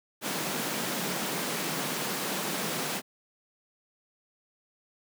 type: high-pass noise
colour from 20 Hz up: pink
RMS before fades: -32 dBFS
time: 0.21-3.02 s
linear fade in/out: 50 ms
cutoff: 150 Hz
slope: 48 dB/octave
effects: none